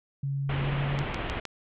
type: tone with pitch glide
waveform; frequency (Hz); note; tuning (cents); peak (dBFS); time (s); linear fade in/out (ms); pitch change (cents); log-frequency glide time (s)
sine; 138.59 to 140.36; C#3 to C#3; 0 to +22; -27; 0.23-1.04; 5; +22; 0.51-0.88
type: low-pass noise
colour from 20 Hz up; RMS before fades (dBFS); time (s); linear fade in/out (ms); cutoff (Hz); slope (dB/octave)
pink; -33; 0.49-1.4; 5; 3200; 48
type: click train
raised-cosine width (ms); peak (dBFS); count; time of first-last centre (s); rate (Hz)
0.2; -18; 4; 0.99-1.453; 6.48
effects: none

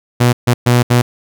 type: tone bursts at uneven times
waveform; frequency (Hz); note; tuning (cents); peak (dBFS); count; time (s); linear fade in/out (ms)
sawtooth; 121.8; B2; -24; -4; 4; 0.2-0.33 / 0.47-0.54 / 0.66-0.83 / 0.9-1.02; 10
effects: none

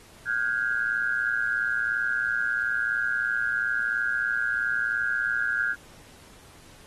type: tone cluster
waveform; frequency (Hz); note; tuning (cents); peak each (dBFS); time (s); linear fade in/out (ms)
sine; 1418 / 1539 / 1642; F6 / G6 / G#6; +26 / -32 / -20; -28; 0.25-5.76; 50
effects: pink hiss -52 dBFS RMS until 6.86 s + AAC 32 kbps

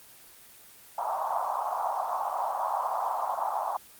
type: band-pass noise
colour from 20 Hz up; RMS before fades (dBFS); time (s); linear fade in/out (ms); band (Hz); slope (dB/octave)
pink; -30; 0.98-3.77; 5; 700 to 1100; 48
effects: white hiss -52 dBFS RMS until 3.99 s + Opus 24 kbps

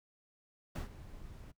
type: noise with ADSR envelope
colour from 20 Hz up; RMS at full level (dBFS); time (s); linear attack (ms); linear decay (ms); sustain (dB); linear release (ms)
brown; -34; 0.75-1.52; 9; 120; -16; 13
effects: noise-tail reverb RT60 0.1 s tail -18 dB re dry

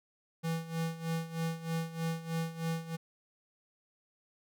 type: tone with tremolo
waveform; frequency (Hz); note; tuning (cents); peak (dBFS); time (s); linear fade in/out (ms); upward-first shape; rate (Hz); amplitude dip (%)
square; 164.2; E3; -6; -31; 0.43-2.97; 20; sine; 3.2; 80
effects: none

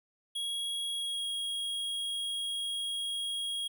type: tone with pitch glide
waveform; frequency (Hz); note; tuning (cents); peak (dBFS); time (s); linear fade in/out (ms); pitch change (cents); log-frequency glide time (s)
square; 3313 to 3286; G#7 to G#7; -5 to -19; -33; 0.35-3.68; 10; -14; 0.95-1.26
effects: none

